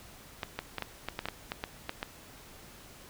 clicks, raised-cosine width 0.3 ms, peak -17 dBFS, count 12, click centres 0.432 / 0.59 / 0.783 / 0.823 / 1.086 / 1.191 / 1.256 / 1.286 / 1.519 / 1.639 / 1.894 / 2.029 s, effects pink hiss -52 dBFS RMS until 3.09 s

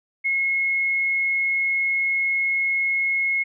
sine tone, 2169 Hz, C#7, 38 cents flat, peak -19 dBFS, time 0.24-3.44 s, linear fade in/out 20 ms, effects none

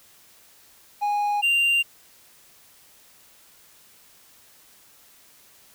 triangle tone pair in turn, 825 / 2781 Hz, G#5 / F7, -12 / -8 cents, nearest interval octave + major sixth, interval 2104 cents, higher second, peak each -19 / -16 dBFS, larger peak second, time 1.01-1.42 / 1.42-1.83 s, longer neither, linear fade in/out 20 ms, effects white hiss -54 dBFS RMS until 5.74 s

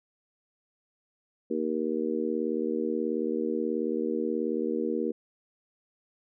harmonic tone, 78.5 Hz, D#2, 16 cents sharp, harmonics 3 / 4 / 5 / 6, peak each -32 / -32 / -32 / -32 dBFS, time 1.5-5.12 s, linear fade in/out 10 ms, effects none

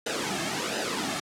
pink noise with flanger, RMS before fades -29 dBFS, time 0.06-1.2 s, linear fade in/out 5 ms, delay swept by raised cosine 0.89 to 2.09 ms, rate 1.4 Hz, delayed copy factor -0.65, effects high-pass 200 Hz 12 dB/octave + low-pass 8000 Hz 12 dB/octave

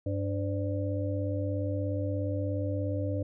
harmonic tone with a mistuned harmonic, 98 Hz, G2, in tune, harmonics 1 / 3 / 5 / 6, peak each -30 / -35 / -37 / -38 dBFS, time 0.06-3.23 s, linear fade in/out 5 ms, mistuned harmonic 5, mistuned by +73 cents, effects none

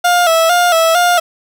30% pulse tone with vibrato, 680 Hz, F5, 46 cents flat, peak -6 dBFS, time 0.04-1.2 s, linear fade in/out 10 ms, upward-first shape square, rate 2.2 Hz, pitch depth 67 cents each way, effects none

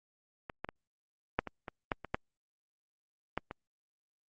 clicks, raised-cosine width 0.5 ms, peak -25 / -21 / -25 / -12 / -24 / -25 / -15 / -26 / -14 / -17 / -25 dBFS, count 11, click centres 0.498 / 0.646 / 0.689 / 1.39 / 1.473 / 1.682 / 1.918 / 2.047 / 2.145 / 3.376 / 3.511 s, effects Opus 48 kbps

